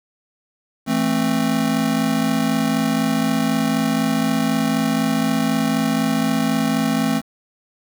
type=chord; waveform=square; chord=A minor; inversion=second; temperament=just; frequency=165 / 220 / 264 Hz; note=E3 / A3 / C4; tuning=+2 / 0 / +16 cents; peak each=-26 / -21 / -21 dBFS; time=0.86-7.22 s; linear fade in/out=50 ms; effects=7-bit